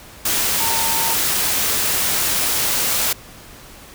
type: tone in noise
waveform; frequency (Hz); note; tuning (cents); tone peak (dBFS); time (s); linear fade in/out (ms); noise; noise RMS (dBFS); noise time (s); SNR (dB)
sine; 909; A#5; -44; -24; 0.6-1.14; 5; white; -19; 0.25-3.13; -8
effects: pink hiss -41 dBFS RMS until 3.94 s